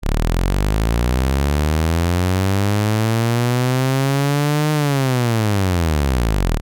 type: linear two-way sweep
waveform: sawtooth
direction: up then down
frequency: 34.42 to 153.1 to 34.42 Hz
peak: -11 dBFS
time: 0.02-6.61 s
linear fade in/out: 50 ms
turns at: 4.72 s
effects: none